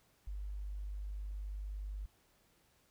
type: tone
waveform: sine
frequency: 50.1 Hz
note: G1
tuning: 38 cents sharp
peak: -39 dBFS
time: 0.27-2.06 s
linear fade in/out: 5 ms
effects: pink hiss -71 dBFS RMS until 2.9 s